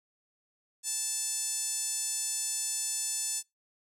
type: tone with band-pass filter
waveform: 5% pulse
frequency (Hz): 880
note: A5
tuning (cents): 0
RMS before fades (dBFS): -33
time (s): 0.83-3.43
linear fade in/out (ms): 50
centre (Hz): 8100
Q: 2.2
effects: noise-tail reverb RT60 0.2 s tail -24 dB re dry